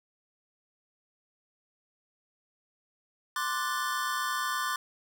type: chord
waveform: square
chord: D dominant seventh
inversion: third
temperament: equal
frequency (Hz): 1046.5 / 1174.7 / 1480 / 1760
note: C6 / D6 / F#6 / A6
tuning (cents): 0 / 0 / 0 / 0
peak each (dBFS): -35 / -34 / -37 / -37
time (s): 3.36-4.76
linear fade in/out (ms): 2
effects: none